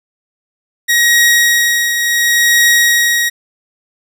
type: tone with tremolo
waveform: sawtooth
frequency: 1893 Hz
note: A#6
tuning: 26 cents sharp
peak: -3 dBFS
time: 0.88-3.3 s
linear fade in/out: 20 ms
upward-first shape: triangle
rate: 0.7 Hz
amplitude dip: 55%
effects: none